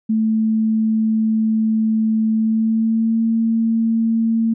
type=tone with pitch glide; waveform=sine; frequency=220 to 226.3 Hz; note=A3 to A3; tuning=0 to +49 cents; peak=-14 dBFS; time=0.09-4.54 s; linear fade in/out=10 ms; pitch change=+49 cents; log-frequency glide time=2.32-3.22 s; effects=none